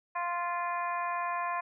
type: harmonic tone with a mistuned harmonic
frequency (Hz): 348.4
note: F4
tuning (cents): -4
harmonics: 2 / 3 / 4 / 5 / 6 / 7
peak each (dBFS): -36 / -32 / -45 / -40 / -47 / -44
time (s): 0.15-1.61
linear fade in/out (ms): 10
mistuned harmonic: 6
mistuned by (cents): -17
effects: none